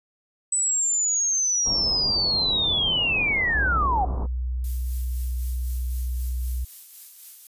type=linear sweep; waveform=sine; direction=down; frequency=8030 to 721 Hz; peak=-20 dBFS; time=0.52-4.05 s; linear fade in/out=5 ms
type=low-pass noise; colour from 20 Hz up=pink; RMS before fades=-33 dBFS; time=1.65-4.27 s; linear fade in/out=20 ms; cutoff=1100 Hz; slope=48 dB/octave
type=tone; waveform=sine; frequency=62.1 Hz; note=B1; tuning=10 cents sharp; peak=-24 dBFS; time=3.54-6.65 s; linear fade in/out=10 ms
type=noise with tremolo; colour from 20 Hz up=violet; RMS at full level=-39 dBFS; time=4.64-7.47 s; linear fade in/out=2 ms; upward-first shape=sine; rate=3.9 Hz; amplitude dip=40%
effects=resampled to 32000 Hz